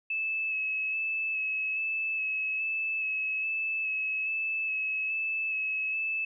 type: tone with vibrato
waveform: sine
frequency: 2600 Hz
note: E7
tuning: 24 cents flat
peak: -28 dBFS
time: 0.1-6.25 s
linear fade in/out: 5 ms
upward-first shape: square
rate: 1.2 Hz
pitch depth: 15 cents each way
effects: none